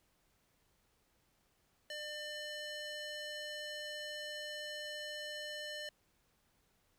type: tone with band-pass filter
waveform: square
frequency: 599 Hz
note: D5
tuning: 34 cents sharp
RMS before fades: -44 dBFS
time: 1.9-5.89 s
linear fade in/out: 2 ms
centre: 3300 Hz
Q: 0.92
effects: pink hiss -75 dBFS RMS until 6.98 s